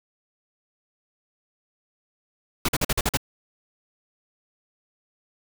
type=noise bursts; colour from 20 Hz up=pink; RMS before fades=-22 dBFS; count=7; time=2.65-3.172 s; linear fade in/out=5 ms; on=36 ms; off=45 ms; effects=none